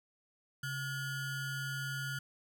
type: ring-modulated tone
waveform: square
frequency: 784 Hz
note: G5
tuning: in tune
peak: -34 dBFS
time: 0.63-2.19 s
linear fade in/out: 5 ms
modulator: 648 Hz
effects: 11-bit